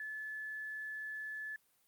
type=tone with quantisation; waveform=sine; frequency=1728 Hz; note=A6; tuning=32 cents flat; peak=-40 dBFS; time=0-1.56 s; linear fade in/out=2 ms; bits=11; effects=white hiss -73 dBFS RMS until 1.87 s + Opus 32 kbps